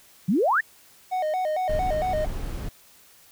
sine exponential sweep, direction up, 163 to 1940 Hz, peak -18 dBFS, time 0.28-0.61 s, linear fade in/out 10 ms
triangle tone with vibrato, 676 Hz, E5, 43 cents sharp, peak -21 dBFS, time 1.11-2.26 s, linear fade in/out 20 ms, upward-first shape square, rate 4.4 Hz, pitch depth 160 cents each way
brown noise, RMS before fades -30 dBFS, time 1.69-2.69 s, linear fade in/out 5 ms
effects white hiss -54 dBFS RMS until 3.31 s

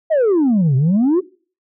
sine exponential two-way sweep, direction down then up, 668 to 126.2 to 388.5 Hz, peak -9 dBFS, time 0.1-1.21 s, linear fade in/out 20 ms, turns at 0.76 s, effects noise-tail reverb RT60 0.4 s tail -22 dB re dry + tanh soft clip ceiling -10 dBFS

